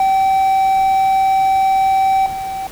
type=tone with level steps; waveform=triangle; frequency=771 Hz; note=G5; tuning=29 cents flat; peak=-9 / -19 dBFS; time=0-2.67 s; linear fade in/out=2 ms; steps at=2.26 s; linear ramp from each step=2 ms; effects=pink hiss -36 dBFS RMS until 2.71 s